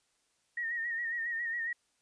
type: tone with vibrato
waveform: sine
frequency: 1864.7 Hz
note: A#6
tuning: in tune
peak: -32 dBFS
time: 0.57-1.73 s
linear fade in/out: 5 ms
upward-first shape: sine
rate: 7.3 Hz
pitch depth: 56 cents each way
effects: white hiss -74 dBFS RMS until 2.01 s + resampled to 22050 Hz